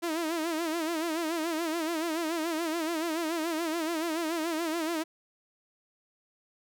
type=tone with vibrato; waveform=sawtooth; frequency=326.5 Hz; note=E4; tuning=17 cents flat; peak=-25 dBFS; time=0.02-5.04 s; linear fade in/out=20 ms; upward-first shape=sine; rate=7 Hz; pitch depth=99 cents each way; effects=none

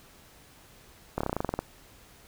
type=slowing click train; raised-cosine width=1 ms; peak=-14 dBFS; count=12; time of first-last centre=1.18-1.59 s; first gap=26 ms; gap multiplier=1.07; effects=pink hiss -55 dBFS RMS until 2.27 s

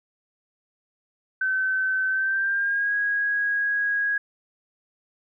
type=tone with pitch glide; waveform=sine; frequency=1531 to 1650.4 Hz; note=G6 to G#6; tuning=-41 to -11 cents; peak=-21 dBFS; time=1.41-4.18 s; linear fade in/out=5 ms; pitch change=+130 cents; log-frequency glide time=2.08-2.94 s; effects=none

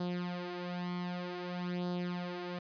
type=tone with flanger; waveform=sawtooth; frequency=177.8 Hz; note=F3; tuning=31 cents sharp; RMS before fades=-38 dBFS; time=0-2.59 s; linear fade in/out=5 ms; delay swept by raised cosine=0.21 to 4.71 ms; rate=0.53 Hz; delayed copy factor=+0.7; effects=resampled to 11025 Hz

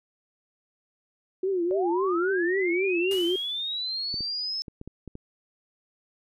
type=tone with vibrato; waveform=sine; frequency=364.8 Hz; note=F#4; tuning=24 cents flat; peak=-23 dBFS; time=1.43-3.36 s; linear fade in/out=5 ms; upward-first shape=triangle; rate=3.7 Hz; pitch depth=150 cents each way
type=linear sweep; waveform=sine; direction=up; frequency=552 to 5274 Hz; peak=-28 dBFS; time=1.71-4.62 s; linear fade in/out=0 ms
type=noise with exponential decay; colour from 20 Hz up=white; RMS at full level=-38 dBFS; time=3.11-3.85 s; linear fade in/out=1 ms; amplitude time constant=160 ms
type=clicks; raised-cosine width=3 ms; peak=-26 dBFS; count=7; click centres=4.142 / 4.207 / 4.682 / 4.814 / 4.876 / 5.077 / 5.154 s
effects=resampled to 32000 Hz

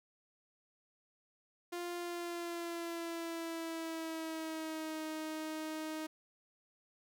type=tone with pitch glide; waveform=sawtooth; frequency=349.2 to 312.9 Hz; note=F4 to D#4; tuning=0 to +10 cents; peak=-35 dBFS; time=1.72-6.07 s; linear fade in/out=10 ms; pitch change=-190 cents; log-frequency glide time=1.96-5.04 s; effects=none

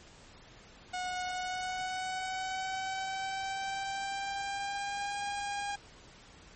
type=tone with pitch glide; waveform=sawtooth; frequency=730 to 810 Hz; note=F#5 to G#5; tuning=-24 to -43 cents; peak=-30 dBFS; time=0.93-5.76 s; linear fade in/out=10 ms; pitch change=+181 cents; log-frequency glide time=1.24-5.17 s; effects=pink hiss -55 dBFS RMS until 6.55 s + MP3 32 kbps

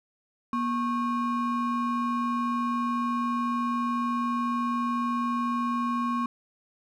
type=ring-modulated tone; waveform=triangle; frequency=667 Hz; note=E5; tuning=20 cents sharp; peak=-20 dBFS; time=0.53-6.26 s; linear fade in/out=2 ms; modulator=427 Hz; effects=none

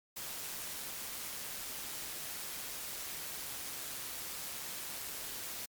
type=noise with amplitude modulation; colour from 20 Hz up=white; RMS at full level=-41 dBFS; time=0.16-5.66 s; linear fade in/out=10 ms; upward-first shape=sine; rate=138 Hz; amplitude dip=25%; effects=MP3 96 kbps

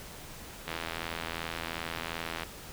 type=click train; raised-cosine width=0.3 ms; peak=-18 dBFS; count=146; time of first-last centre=0.68-2.433 s; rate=82.7 Hz; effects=pink hiss -46 dBFS RMS until 2.72 s

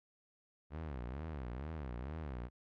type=tone with vibrato; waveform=sawtooth; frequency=69.3 Hz; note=C#2; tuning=in tune; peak=-37 dBFS; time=0.7-2.5 s; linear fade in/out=50 ms; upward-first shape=sine; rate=2.2 Hz; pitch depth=270 cents each way; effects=low-pass 2000 Hz 12 dB/octave

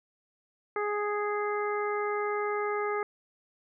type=harmonic tone; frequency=415.3 Hz; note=G#4; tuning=in tune; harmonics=1 / 2 / 3 / 4 / 5; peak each=-30 / -36 / -34 / -41 / -39 dBFS; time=0.76-3.03 s; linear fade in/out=2 ms; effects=none

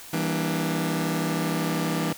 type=chord; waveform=sawtooth; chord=E half-diminished seventh; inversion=none; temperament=just; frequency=164.81 / 197.78 / 237.3 / 296.7 Hz; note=E3 / G3 / Bb3 / D4; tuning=0 / +16 / +31 / +18 cents; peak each=-23 / -28 / -28 / -26 dBFS; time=0.13-2.13 s; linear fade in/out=5 ms; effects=white hiss -43 dBFS RMS until 2.17 s

